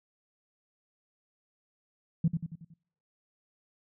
sine tone with echo, 164.81 Hz, E3, in tune, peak -20 dBFS, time 2.24-2.28 s, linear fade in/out 5 ms, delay 92 ms, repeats 5, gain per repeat -6 dB, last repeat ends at 2.74 s, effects noise-tail reverb RT60 0.7 s tail -26 dB re dry + tanh soft clip ceiling -16 dBFS

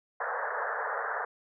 white band-pass noise, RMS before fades -33 dBFS, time 0.2-1.25 s, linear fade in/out 5 ms, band 440 to 1800 Hz, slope 96 dB/octave, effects none

